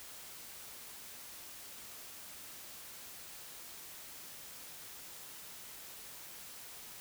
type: silence
effects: white hiss -50 dBFS RMS until 7 s